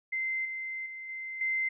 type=tone with level steps; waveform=sine; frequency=2076 Hz; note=C7; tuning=14 cents flat; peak=-29 / -34 / -39 / -36 / -27 dBFS; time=0.12-1.69 s; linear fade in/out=10 ms; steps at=0.45 / 0.86 / 1.09 / 1.41 s; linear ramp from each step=2 ms; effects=none